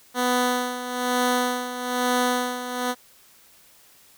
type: tone with tremolo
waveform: 10% pulse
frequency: 248.3 Hz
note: B3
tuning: 9 cents sharp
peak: -11 dBFS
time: 0.14-2.95 s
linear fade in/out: 50 ms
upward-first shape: sine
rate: 1.1 Hz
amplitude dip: 70%
effects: white hiss -54 dBFS RMS until 4.17 s